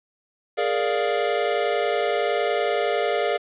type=chord; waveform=square; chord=Bb dominant seventh; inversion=third; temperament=equal; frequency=415.3 / 466.2 / 587.3 / 698.5 Hz; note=Ab4 / Bb4 / D5 / F5; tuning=0 / 0 / 0 / 0 cents; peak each=-27 dBFS; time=0.57-3.38 s; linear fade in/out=20 ms; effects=resampled to 8000 Hz + 8-bit

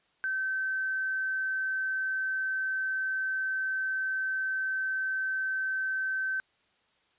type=tone; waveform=sine; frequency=1541 Hz; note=G6; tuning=30 cents flat; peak=-28 dBFS; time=0.24-6.4 s; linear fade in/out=0 ms; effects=white hiss -69 dBFS RMS until 7.18 s + resampled to 8000 Hz

